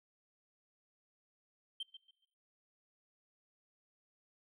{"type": "tone with echo", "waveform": "sine", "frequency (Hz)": 3136, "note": "G7", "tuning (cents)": 0, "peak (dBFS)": -36, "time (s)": [1.8, 1.83], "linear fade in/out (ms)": 5, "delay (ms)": 140, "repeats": 3, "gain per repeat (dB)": -12, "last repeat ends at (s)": 2.25, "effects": ["noise-tail reverb RT60 0.9 s tail -25 dB re dry", "tanh soft clip ceiling -37 dBFS"]}